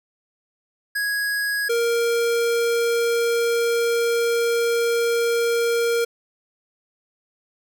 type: tone pair in turn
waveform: square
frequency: 1661.2 / 467.5 Hz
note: G#6 / A#4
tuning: 0 / +5 cents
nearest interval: octave + minor seventh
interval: 2195 cents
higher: first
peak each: -22 / -19 dBFS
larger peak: second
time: 0.95-1.69 / 1.69-6.05 s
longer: second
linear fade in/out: 10 ms
effects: none